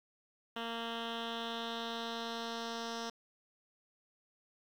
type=tone with low-pass filter sweep; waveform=10% pulse; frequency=230.6 Hz; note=A#3; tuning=19 cents flat; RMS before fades=-40 dBFS; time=0.56-3.1 s; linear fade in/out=5 ms; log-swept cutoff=2900 to 5100 Hz; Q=3.2; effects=10-bit